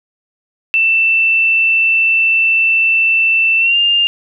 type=tone with pitch glide; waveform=sine; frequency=2668 to 2806 Hz; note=E7 to F7; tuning=+20 to +8 cents; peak=-9 dBFS; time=0.74-4.07 s; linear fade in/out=0 ms; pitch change=+88 cents; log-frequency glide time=3.59-3.77 s; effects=none